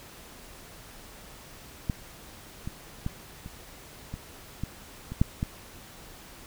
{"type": "clicks", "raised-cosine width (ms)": 5, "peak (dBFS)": [-14, -21, -17, -27, -22, -18, -23, -8, -15], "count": 9, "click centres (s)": [1.898, 2.675, 3.064, 3.461, 4.14, 4.636, 5.12, 5.215, 5.429], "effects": ["pink hiss -48 dBFS RMS until 6.46 s"]}